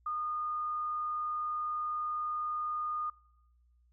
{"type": "tone", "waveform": "sine", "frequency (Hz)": 1224, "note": "D#6", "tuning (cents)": -29, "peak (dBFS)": -32, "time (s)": [0.06, 3.1], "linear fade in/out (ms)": 5, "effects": ["noise-tail reverb RT60 1.0 s tail -25 dB re dry", "added 60 Hz sine -64 dBFS peak until 3.92 s"]}